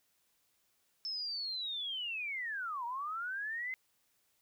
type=linear two-way sweep; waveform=sine; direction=down then up; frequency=5300 to 922 to 2080 Hz; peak=-36 dBFS; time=1.05-3.74 s; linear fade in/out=0 ms; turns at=2.85 s; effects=white hiss -75 dBFS RMS until 4.41 s